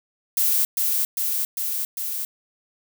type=noise with echo; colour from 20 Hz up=violet; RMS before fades=-20 dBFS; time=0.37-0.65 s; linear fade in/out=2 ms; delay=400 ms; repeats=4; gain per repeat=-2 dB; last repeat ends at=2.25 s; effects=none